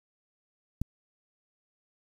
click, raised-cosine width 5 ms, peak -17 dBFS, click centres 0.816 s, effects 8-bit

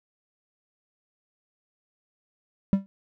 triangle tone with exponential decay, 195.5 Hz, G3, 4 cents flat, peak -11 dBFS, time 2.73-2.86 s, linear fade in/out 0 ms, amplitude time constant 28 ms, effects none

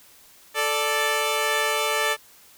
10% pulse tone pair together, 440 / 587.3 Hz, A4 / D5, 0 / 0 cents, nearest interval perfect fourth, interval 500 cents, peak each -16 dBFS, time 0.54-2.17 s, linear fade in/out 50 ms, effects white hiss -52 dBFS RMS until 2.57 s

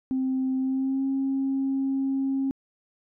sine tone with pitch glide, 261.6 to 270 Hz, C4 to C#4, 0 to -45 cents, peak -22 dBFS, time 0.11-2.51 s, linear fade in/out 0 ms, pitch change +55 cents, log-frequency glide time 0.58-1.06 s, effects tanh soft clip ceiling -19 dBFS

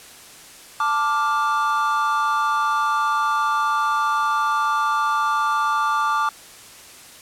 triangle chord, D minor, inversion second, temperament just, 881 / 1174.7 / 1409.6 Hz, A5 / D6 / F6, +2 / 0 / +16 cents, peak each -22 / -18 / -24 dBFS, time 0.8-6.29 s, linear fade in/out 2 ms, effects white hiss -43 dBFS RMS until 7.21 s + low-pass 11000 Hz 12 dB/octave

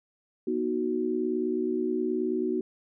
sine chord, B major, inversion none, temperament equal with one note detuned, 241.9 / 311.1 / 370 Hz, B3 / D#4 / F#4, -36 / 0 / 0 cents, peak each -31 / -31 / -28 dBFS, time 0.47-2.61 s, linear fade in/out 5 ms, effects none

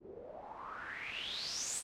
white noise with low-pass filter sweep, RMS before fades -43 dBFS, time 0-1.83 s, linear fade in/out 50 ms, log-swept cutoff 350 to 8900 Hz, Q 7.2, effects none

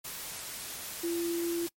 sine tone in noise, 340.5 Hz, F4, 44 cents flat, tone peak -29 dBFS, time 1.03-1.67 s, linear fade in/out 10 ms, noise white, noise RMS -40 dBFS, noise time 0.04-1.69 s, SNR +8 dB, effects noise-tail reverb RT60 0.1 s tail -25 dB re dry + MP3 64 kbps

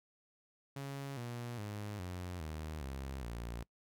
sawtooth tone with pitch steps, 138.59 / 119.95 / 103.83 / 89.86 / 77.78 / 67.32 / 58.27 Hz, C#3 / A#2 / G#2 / F2 / D#2 / C2 / A#1, 0 / +50 / 0 / +50 / 0 / +50 / 0 cents, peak -37 dBFS, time 0.76-3.63 s, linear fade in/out 5 ms, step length 410 ms, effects noise-tail reverb RT60 0.1 s tail -23 dB re dry

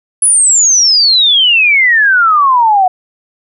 sine exponential sweep, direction down, 10280 to 723 Hz, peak -5 dBFS, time 0.22-2.88 s, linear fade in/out 5 ms, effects none

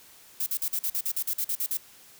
violet noise bursts, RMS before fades -28 dBFS, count 13, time 0.4-1.772 s, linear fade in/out 5 ms, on 64 ms, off 45 ms, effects white hiss -53 dBFS RMS until 2.19 s

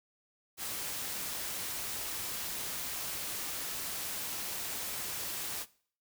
white noise, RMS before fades -38 dBFS, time 0.57-5.66 s, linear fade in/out 50 ms, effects noise-tail reverb RT60 0.5 s tail -20 dB re dry

